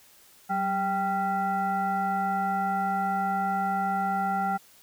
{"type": "tone with frequency modulation", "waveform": "sine", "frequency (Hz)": 784, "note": "G5", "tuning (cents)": 0, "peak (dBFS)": -24, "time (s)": [0.49, 4.58], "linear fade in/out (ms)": 20, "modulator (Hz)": 593, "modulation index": 0.91, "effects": ["white hiss -56 dBFS RMS until 4.82 s"]}